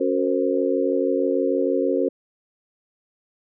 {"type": "harmonic tone with a mistuned harmonic", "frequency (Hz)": 92.3, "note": "F#2", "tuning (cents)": -4, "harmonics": [3, 4, 5, 6], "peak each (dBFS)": [-24, -24, -24, -24], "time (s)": [0, 2.09], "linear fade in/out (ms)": 10, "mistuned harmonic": 6, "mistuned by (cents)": -83, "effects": []}